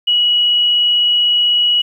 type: tone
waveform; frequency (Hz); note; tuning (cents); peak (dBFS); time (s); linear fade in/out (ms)
sine; 2919; F#7; -24; -10; 0.07-1.82; 10
effects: 8-bit